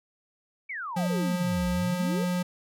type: exponential two-way sweep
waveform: sine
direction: down then up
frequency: 2344 to 58.27 to 528 Hz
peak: -32 dBFS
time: 0.69-2.25 s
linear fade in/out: 10 ms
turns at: 1.68 s
type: tone with pitch glide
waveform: square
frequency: 178 to 179.13 Hz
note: F3 to F3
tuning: +33 to +44 cents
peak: -26 dBFS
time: 0.96-2.43 s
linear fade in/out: 10 ms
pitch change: +11 cents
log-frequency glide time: 1.16-1.99 s
effects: none